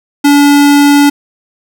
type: tone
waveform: square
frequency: 286.9 Hz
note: D4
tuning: 40 cents flat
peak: -4 dBFS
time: 0.24-1.1 s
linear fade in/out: 10 ms
effects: none